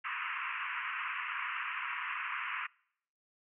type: band-pass noise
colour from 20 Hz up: pink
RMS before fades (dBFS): -38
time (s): 0.04-2.67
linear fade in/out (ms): 10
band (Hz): 1000 to 2800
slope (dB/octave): 96
effects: noise-tail reverb RT60 0.7 s tail -26 dB re dry